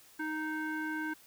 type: tone with low-pass filter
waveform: square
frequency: 311.1 Hz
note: D#4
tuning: in tune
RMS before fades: -36 dBFS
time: 0.19-1.14 s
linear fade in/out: 10 ms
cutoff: 1700 Hz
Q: 6.2
effects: white hiss -59 dBFS RMS until 1.26 s